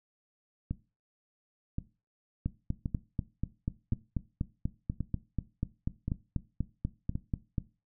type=two click trains; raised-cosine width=5 ms; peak=-18 / -20 dBFS; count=22 / 7; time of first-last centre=2.46-7.582 / 0.71-7.155 s; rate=4.1 / 0.931 Hz; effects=noise-tail reverb RT60 0.3 s tail -17 dB re dry